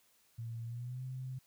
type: tone with pitch glide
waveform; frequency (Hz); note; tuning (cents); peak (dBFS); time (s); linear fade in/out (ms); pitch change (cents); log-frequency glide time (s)
sine; 115.3 to 129.42; A#2 to C3; -19 to -19; -39; 0.38-1.39; 10; +200; 0.64-1.03
effects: white hiss -70 dBFS RMS until 1.46 s